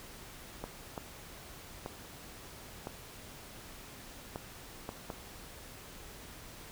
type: clicks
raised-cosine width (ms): 1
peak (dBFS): -24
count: 7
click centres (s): 0.64 / 0.978 / 1.861 / 2.871 / 4.359 / 4.891 / 5.102
effects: pink hiss -50 dBFS RMS until 6.71 s